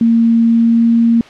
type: tone with pitch glide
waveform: sine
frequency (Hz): 229.9 to 231.5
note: A#3 to A#3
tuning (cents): -24 to -12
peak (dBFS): -7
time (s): 0.01-1.21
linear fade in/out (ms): 2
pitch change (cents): +12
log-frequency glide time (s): 0.43-0.92
effects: white hiss -38 dBFS RMS until 1.29 s + low-pass 3000 Hz 12 dB/octave